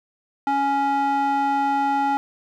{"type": "tone with band-pass filter", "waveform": "square", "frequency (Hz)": 278.4, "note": "C#4", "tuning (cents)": 8, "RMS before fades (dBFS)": -21, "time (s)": [0.47, 2.17], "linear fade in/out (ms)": 0, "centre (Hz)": 880, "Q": 2.4, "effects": []}